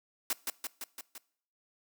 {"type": "noise with echo", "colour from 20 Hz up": "white", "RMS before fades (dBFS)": -31, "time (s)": [0.3, 0.33], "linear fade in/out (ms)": 2, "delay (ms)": 170, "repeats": 5, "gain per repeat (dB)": -3, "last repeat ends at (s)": 1.18, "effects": ["noise-tail reverb RT60 0.6 s tail -22 dB re dry", "high-pass 200 Hz 12 dB/octave"]}